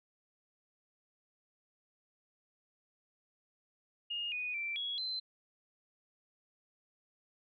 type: tone with pitch steps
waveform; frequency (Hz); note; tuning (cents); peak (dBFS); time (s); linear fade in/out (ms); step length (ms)
sine; 2844 / 2477 / 2345 / 3339 / 4077; F7 / D#7 / D7 / G#7 / C8; +31 / -8 / -3 / +9 / -46; -35; 4.1-5.2; 10; 220
effects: none